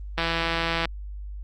click train, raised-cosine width 0.3 ms, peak -9 dBFS, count 113, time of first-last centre 0.18-0.855 s, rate 166 Hz, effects added 50 Hz sine -33 dBFS peak until 1.43 s + Opus 24 kbps

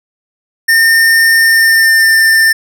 square tone with pitch glide, 1816 to 1793.1 Hz, A#6 to A6, -46 to +32 cents, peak -6 dBFS, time 0.68-2.53 s, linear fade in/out 10 ms, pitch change -22 cents, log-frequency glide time 1.37-2.17 s, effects none

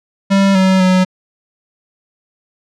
square tone with pitch steps, 196 / 188.8 / 185.1 Hz, G3 / F#3 / F#3, 0 / +35 / +1 cents, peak -9 dBFS, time 0.3-1.05 s, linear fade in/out 20 ms, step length 250 ms, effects low-pass 6000 Hz 12 dB/octave

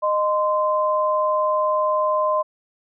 sine tone pair together, 615.6 / 1036 Hz, D#5 / C6, -19 / -17 cents, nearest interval major sixth, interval 902 cents, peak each -20 dBFS, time 0.02-2.43 s, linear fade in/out 20 ms, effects none

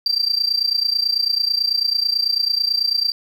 sine tone with amplitude modulation, 4699 Hz, D8, in tune, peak -11 dBFS, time 0.06-3.12 s, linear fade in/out 2 ms, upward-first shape sine, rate 29.1 Hz, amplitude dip 90%, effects tanh soft clip ceiling -12 dBFS + 8-bit

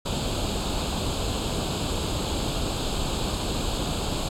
pink noise with comb filter, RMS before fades -27 dBFS, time 0.05-4.29 s, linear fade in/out 10 ms, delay 0.26 ms, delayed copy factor +0.8, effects low-pass 8000 Hz 12 dB/octave

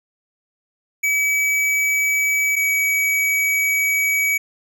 square tone pair in turn, 2284 / 2273 Hz, D7 / C#7, -49 / +43 cents, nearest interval unison, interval 8 cents, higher first, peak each -17 dBFS, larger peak neither, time 1.03-2.56 / 2.56-4.38 s, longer second, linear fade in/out 10 ms, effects none

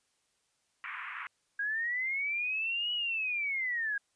pink band-pass noise, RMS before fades -41 dBFS, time 0.84-1.27 s, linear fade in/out 0 ms, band 1100 to 2500 Hz, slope 48 dB/octave
sine linear two-way sweep, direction up then down, 1617 to 2944 to 1617 Hz, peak -30 dBFS, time 1.59-3.98 s, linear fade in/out 5 ms, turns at 2.93 s
effects white hiss -75 dBFS RMS until 4.15 s + resampled to 22050 Hz

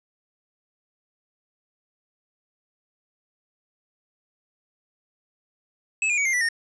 square tone with pitch steps, 2596 / 2422 / 2260 / 2109 / 1967.4 / 1835.6 Hz, E7 / D#7 / C#7 / C7 / B6 / A#6, -27 / -47 / +33 / +13 / -7 / -27 cents, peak -21 dBFS, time 6.02-6.488 s, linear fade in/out 2 ms, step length 78 ms, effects resampled to 22050 Hz + 9-bit

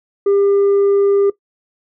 triangle tone with tanh clipping, 399.7 Hz, G4, 34 cents sharp, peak -11 dBFS, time 0.26-1.3 s, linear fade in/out 5 ms, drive 7 dB, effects noise-tail reverb RT60 0.1 s tail -17 dB re dry

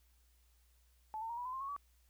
sine tone with pitch steps, 868 / 902.8 / 938.9 / 976.6 / 1015.7 / 1056.4 / 1098.7 / 1142.7 Hz, A5 / A5 / A#5 / B5 / B5 / C6 / C#6 / D6, -24 / +44 / +12 / -20 / +48 / +16 / -16 / -48 cents, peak -39 dBFS, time 1.14-1.764 s, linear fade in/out 0 ms, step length 78 ms, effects added 60 Hz sine -67 dBFS peak until 2.09 s + white hiss -75 dBFS RMS until 2.09 s

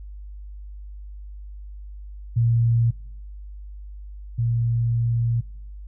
sine tone pair in turn, 116.54 / 117.05 Hz, A#2 / A#2, 0 / +8 cents, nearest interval unison, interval 8 cents, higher second, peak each -16 / -19 dBFS, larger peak first, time 2.36-2.91 / 4.38-5.41 s, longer second, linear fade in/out 10 ms, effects noise-tail reverb RT60 0.7 s tail -24 dB re dry + added 50 Hz sine -35 dBFS peak until 5.87 s

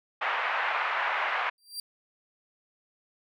pink band-pass noise, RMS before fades -29 dBFS, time 0.21-1.5 s, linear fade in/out 10 ms, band 780 to 2400 Hz, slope 24 dB/octave
sawtooth tone with exponential growth, 4719 Hz, D8, 7 cents sharp, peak -28 dBFS, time 1.58-1.8 s, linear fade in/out 2 ms, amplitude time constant 46 ms
effects none

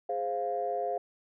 sine chord, F minor, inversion first, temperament equal, 415.3 / 523.3 / 698.5 Hz, Ab4 / C5 / F5, 0 / 0 / 0 cents, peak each -35 / -34 / -31 dBFS, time 0.09-0.98 s, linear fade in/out 5 ms, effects tanh soft clip ceiling -20 dBFS

